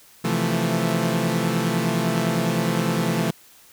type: chord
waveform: sawtooth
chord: F major seventh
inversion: second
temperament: equal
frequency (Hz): 130.81 / 164.81 / 174.61 / 220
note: C3 / E3 / F3 / A3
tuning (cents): 0 / 0 / 0 / 0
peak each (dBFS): -24 / -21 / -22 / -21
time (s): 0.24-3.31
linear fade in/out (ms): 10
effects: white hiss -51 dBFS RMS until 3.72 s